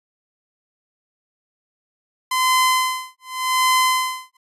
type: tone with tremolo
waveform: sawtooth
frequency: 1027 Hz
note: C6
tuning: 33 cents flat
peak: -10 dBFS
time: 2.31-4.37 s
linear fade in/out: 5 ms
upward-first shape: sine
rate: 0.87 Hz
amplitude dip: 100%
effects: resampled to 32000 Hz